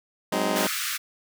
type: chord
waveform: 15% pulse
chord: Ab dominant seventh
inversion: third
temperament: just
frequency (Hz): 186.89 / 207.7 / 259.6 / 311.5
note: Gb3 / Ab3 / C4 / Eb4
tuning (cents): +18 / 0 / -13 / +2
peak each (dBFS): -23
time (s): 0.32-0.67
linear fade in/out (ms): 5
type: high-pass noise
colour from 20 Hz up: pink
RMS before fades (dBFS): -29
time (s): 0.55-0.98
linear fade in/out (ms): 20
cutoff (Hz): 1200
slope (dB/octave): 96
effects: none